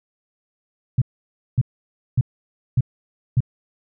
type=tone bursts; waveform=sine; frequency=125.2 Hz; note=B2; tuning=24 cents sharp; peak=-12 dBFS; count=5; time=0.98-3.405 s; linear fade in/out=5 ms; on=37 ms; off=560 ms; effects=none